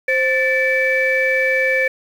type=tone cluster; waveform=sine; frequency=525 / 1762 / 2305 Hz; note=C5 / A6 / D7; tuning=+6 / +2 / -33 cents; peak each=-18 dBFS; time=0.08-1.88 s; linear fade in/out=5 ms; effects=tanh soft clip ceiling -6 dBFS + 7-bit